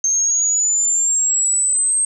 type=linear sweep; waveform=sine; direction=up; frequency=6340 to 8400 Hz; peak=-14 dBFS; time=0.04-2.05 s; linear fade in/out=2 ms; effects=9-bit